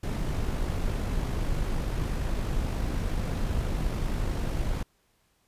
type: noise with amplitude modulation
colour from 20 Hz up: brown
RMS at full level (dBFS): -27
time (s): 0.03-4.83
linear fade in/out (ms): 5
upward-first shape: sine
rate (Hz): 50.9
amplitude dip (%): 30
effects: pink hiss -69 dBFS RMS until 5.47 s + resampled to 32000 Hz